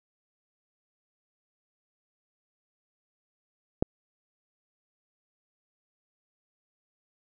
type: click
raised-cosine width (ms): 2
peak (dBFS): -9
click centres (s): 3.825
effects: none